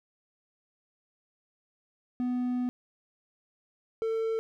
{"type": "tone pair in turn", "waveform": "triangle", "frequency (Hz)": [248.2, 448.2], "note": ["B3", "A4"], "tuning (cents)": [9, 32], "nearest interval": "minor seventh", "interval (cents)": 1023, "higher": "second", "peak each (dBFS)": -25, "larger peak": "neither", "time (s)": [[2.2, 2.69], [4.02, 4.39]], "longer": "first", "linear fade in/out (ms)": 0, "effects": []}